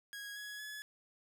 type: tone with pitch steps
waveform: sawtooth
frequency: 1651 / 1677 / 1703.3 Hz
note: G#6 / G#6 / G#6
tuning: -11 / +16 / +43 cents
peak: -40 dBFS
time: 0.13-0.82 s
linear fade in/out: 0 ms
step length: 230 ms
effects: none